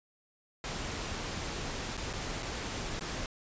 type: noise with dropouts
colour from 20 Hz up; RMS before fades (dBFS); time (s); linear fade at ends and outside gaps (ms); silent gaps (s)
pink; -37; 0.64-3.26; 1; 1.969-1.976 / 2.13-2.135 / 2.424-2.429 / 2.994-3.009
effects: resampled to 16000 Hz